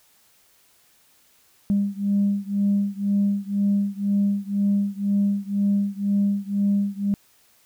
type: beating tone pair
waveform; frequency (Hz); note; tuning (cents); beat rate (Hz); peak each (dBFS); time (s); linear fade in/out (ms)
sine; 200.2 / 202.2; G3 / G#3; +37 / -46; 2; -21 / -22; 1.7-7.14; 0
effects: tanh soft clip ceiling -13 dBFS + white hiss -59 dBFS RMS until 7.65 s